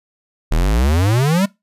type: exponential sweep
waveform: square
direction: up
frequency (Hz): 36.43 to 207.7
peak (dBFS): -13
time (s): 0.51-1.46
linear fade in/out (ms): 10
effects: noise-tail reverb RT60 0.2 s tail -22 dB re dry + resampled to 32000 Hz